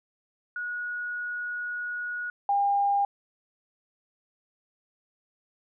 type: tone pair in turn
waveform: sine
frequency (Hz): 1455 / 804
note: F#6 / G5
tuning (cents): -29 / +44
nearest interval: minor seventh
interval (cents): 1027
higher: first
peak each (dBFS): -30 / -21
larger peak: second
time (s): 0.56-2.3 / 2.49-3.05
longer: first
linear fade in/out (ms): 2
effects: none